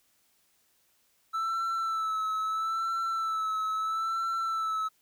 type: tone with vibrato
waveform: triangle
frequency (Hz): 1318.5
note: E6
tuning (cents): 0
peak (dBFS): -26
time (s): 1.33-4.89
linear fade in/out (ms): 20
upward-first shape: sine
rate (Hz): 0.76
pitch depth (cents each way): 35
effects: white hiss -69 dBFS RMS until 5.01 s